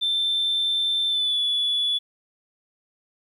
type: tone with pitch glide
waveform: sine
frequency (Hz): 3555 to 3430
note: A7 to A7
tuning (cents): +17 to -45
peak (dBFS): -19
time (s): 0.01-1.99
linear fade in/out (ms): 20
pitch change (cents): -62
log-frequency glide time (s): 1.08-1.39
effects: tanh soft clip ceiling -17 dBFS + 10-bit